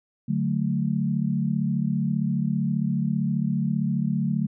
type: chord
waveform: sine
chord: D major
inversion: none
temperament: equal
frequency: 146.83 / 185 / 220 Hz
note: D3 / F#3 / A3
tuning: 0 / 0 / 0 cents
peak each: -26 dBFS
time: 0.28-4.47 s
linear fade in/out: 10 ms
effects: none